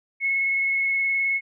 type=tone with vibrato; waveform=sine; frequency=2185 Hz; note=C#7; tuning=26 cents flat; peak=-20 dBFS; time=0.2-1.41 s; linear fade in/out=50 ms; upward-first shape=square; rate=19 Hz; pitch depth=9 cents each way; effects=none

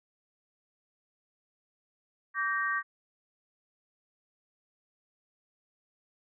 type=chord; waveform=sine; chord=G minor; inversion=second; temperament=equal with one note detuned; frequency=1151.8 / 1568 / 1864.7 Hz; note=D6 / G6 / Bb6; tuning=-34 / 0 / 0 cents; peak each=-32 dBFS; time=2.34-2.83 s; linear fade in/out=50 ms; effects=none

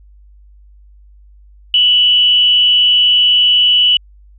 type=tone with frequency modulation; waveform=sine; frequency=2960 Hz; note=F#7; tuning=in tune; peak=-7 dBFS; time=1.74-3.97 s; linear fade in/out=2 ms; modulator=244 Hz; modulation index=0.3; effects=added 50 Hz sine -40 dBFS peak until 4.38 s

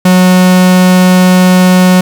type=tone; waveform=45% pulse; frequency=183.1 Hz; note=F#3; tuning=18 cents flat; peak=-3 dBFS; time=0.05-2.01 s; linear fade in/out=5 ms; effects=7-bit

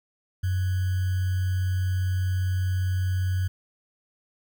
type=tone with sample-and-hold; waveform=sine; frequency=92.5 Hz; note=F#2; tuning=in tune; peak=-22 dBFS; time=0.43-3.48 s; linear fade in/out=10 ms; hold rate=1575 Hz; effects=none

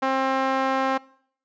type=tone with band-pass filter; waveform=sawtooth; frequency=265.7 Hz; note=C4; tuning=27 cents sharp; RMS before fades=-23 dBFS; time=0.02-0.98 s; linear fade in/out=10 ms; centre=990 Hz; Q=1.2; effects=noise-tail reverb RT60 0.6 s tail -22 dB re dry + resampled to 16000 Hz

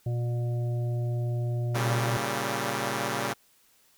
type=harmonic tone; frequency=120 Hz; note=B2; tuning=49 cents flat; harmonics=1 / 3 / 5 / 6; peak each=-26 / -40 / -42 / -48 dBFS; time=0.06-2.17 s; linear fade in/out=5 ms
type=chord; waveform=5% pulse; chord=G diminished; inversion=first; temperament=equal; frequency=116.54 / 138.59 / 196 Hz; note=Bb2 / Db3 / G3; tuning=0 / 0 / 0 cents; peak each=-21 dBFS; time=1.74-3.34 s; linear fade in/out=20 ms
effects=white hiss -63 dBFS RMS until 3.97 s

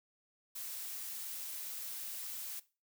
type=noise; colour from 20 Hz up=blue; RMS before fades=-43 dBFS; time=0.55-2.6 s; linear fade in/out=10 ms; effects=noise-tail reverb RT60 0.3 s tail -18 dB re dry

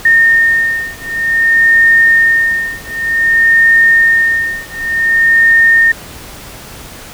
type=beating tone pair; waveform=sine; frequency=1829 / 1829.54 Hz; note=A#6 / A#6; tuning=-33 / -33 cents; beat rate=0.54 Hz; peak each=-10 dBFS; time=0.05-5.92 s; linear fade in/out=5 ms; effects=pink hiss -31 dBFS RMS until 7.13 s

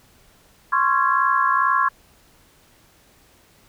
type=chord; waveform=sine; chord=Db major seventh; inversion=third; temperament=equal with one note detuned; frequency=1046.5 / 1108.7 / 1364.2 / 1661.2 Hz; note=C6 / Db6 / F6 / Ab6; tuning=0 / 0 / -41 / 0 cents; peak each=-20 / -20 / -24 / -23 dBFS; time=0.72-1.89 s; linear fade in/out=10 ms; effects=pink hiss -55 dBFS RMS until 3.68 s

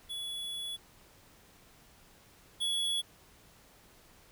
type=tone pair in turn; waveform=square; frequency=3400 / 3377 Hz; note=G#7 / G#7; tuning=+40 / +28 cents; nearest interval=unison; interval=12 cents; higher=first; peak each=-37 / -30 dBFS; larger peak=second; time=0.09-0.77 / 2.6-3.02 s; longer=first; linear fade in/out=20 ms; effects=pink hiss -60 dBFS RMS until 4.31 s

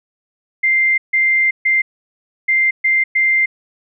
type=tone bursts at uneven times; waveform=sine; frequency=2093 Hz; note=C7; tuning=in tune; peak=-11 dBFS; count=6; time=0.63-0.98 / 1.13-1.51 / 1.65-1.82 / 2.48-2.71 / 2.84-3.04 / 3.15-3.46 s; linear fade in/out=10 ms; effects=none

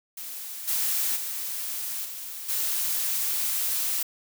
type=noise with level steps; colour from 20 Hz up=blue; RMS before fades=-37 / -26 / -32 / -37 / -27 dBFS; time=0.17-4.03 s; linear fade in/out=5 ms; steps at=0.67 / 1.15 / 2.04 / 2.48 s; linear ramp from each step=20 ms; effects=none

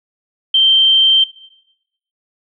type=tone; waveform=sine; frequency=3134 Hz; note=G7; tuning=1 cent flat; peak=-8 dBFS; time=0.54-1.24 s; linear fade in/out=5 ms; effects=noise-tail reverb RT60 0.9 s tail -18 dB re dry

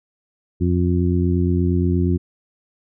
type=harmonic tone; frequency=88.5 Hz; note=F2; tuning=23 cents sharp; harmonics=1 / 2 / 3 / 4; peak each=-18 / -21 / -23 / -24 dBFS; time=0.6-2.18 s; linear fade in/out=20 ms; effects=none

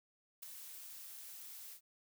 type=noise with ADSR envelope; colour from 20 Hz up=blue; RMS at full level=-44 dBFS; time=0.42-1.81 s; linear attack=13 ms; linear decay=4 ms; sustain=-7 dB; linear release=87 ms; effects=none

